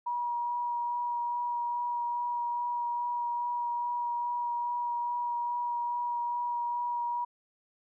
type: tone with vibrato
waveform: sine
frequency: 959 Hz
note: A#5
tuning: 49 cents sharp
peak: -29 dBFS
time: 0.06-7.25 s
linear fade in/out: 10 ms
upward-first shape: sine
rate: 2.4 Hz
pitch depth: 10 cents each way
effects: none